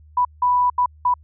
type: tone bursts at uneven times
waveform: sine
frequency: 987.8 Hz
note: B5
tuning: in tune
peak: -14 dBFS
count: 4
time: 0.17-0.25 / 0.42-0.7 / 0.78-0.86 / 1.05-1.14 s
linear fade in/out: 5 ms
effects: added 76 Hz sine -45 dBFS peak until 1.23 s